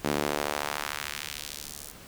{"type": "tone with high-pass filter sweep", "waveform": "sawtooth", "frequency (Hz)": 73.4, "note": "D2", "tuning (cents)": 0, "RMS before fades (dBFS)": -33, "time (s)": [0.04, 1.92], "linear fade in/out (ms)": 10, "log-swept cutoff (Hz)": [240, 8800], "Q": 0.95, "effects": ["pink hiss -48 dBFS RMS until 2.07 s"]}